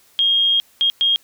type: tone bursts at uneven times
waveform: sine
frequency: 3243 Hz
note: G#7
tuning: 42 cents flat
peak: -13 dBFS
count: 3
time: 0.19-0.6 / 0.81-0.9 / 1.01-1.16 s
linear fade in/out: 0 ms
effects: white hiss -54 dBFS RMS until 1.23 s